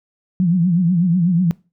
sine tone with vibrato, 175.8 Hz, F3, 12 cents sharp, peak -12 dBFS, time 0.4-1.51 s, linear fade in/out 0 ms, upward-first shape triangle, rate 8.1 Hz, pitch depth 140 cents each way, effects noise-tail reverb RT60 0.3 s tail -22 dB re dry

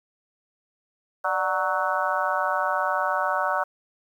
harmonic tone with a mistuned harmonic, 185.8 Hz, F#3, 7 cents sharp, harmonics 3 / 4 / 5 / 6 / 7 / 8, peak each -29 / -29 / -29 / -29 / -29 / -29 dBFS, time 1.24-3.64 s, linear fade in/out 10 ms, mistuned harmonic 3, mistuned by +94 cents, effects 9-bit

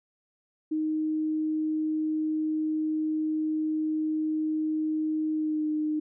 sine tone with pitch glide, 311.1 to 306.1 Hz, D#4 to D#4, 0 to -28 cents, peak -25 dBFS, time 0.71-6 s, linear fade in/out 10 ms, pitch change -28 cents, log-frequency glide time 5.33-5.66 s, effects none

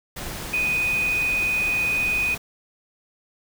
sine tone in noise, 2489 Hz, D#7, in tune, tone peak -20 dBFS, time 0.53-2.35 s, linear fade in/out 10 ms, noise pink, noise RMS -33 dBFS, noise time 0.16-2.38 s, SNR +10 dB, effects none

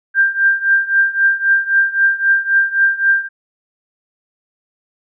sine tone with tremolo, 1586 Hz, G6, 20 cents sharp, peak -7 dBFS, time 0.14-3.29 s, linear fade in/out 50 ms, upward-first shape triangle, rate 3.8 Hz, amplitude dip 90%, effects none

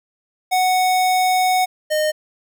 square tone pair in turn, 740 / 613.5 Hz, F#5 / D#5, 0 / -25 cents, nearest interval minor third, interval 325 cents, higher first, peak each -15 / -17 dBFS, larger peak first, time 0.51-1.66 / 1.9-2.12 s, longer first, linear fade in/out 20 ms, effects none

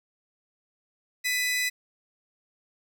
sawtooth tone pair together, 1993 / 2511 Hz, B6 / D#7, +15 / +15 cents, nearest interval major third, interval 400 cents, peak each -22 / -29 dBFS, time 1.24-1.7 s, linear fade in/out 20 ms, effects none

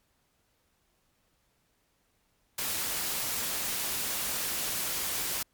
white noise, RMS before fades -32 dBFS, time 2.58-5.43 s, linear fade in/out 5 ms, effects pink hiss -72 dBFS RMS until 5.53 s + MP3 96 kbps

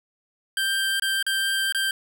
25% pulse tone with dropouts, 1576 Hz, G6, 9 cents sharp, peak -18 dBFS, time 0.57-1.91 s, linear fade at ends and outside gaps 2 ms, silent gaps 0.998-1.021 / 1.227-1.265 / 1.724-1.747 s, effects none

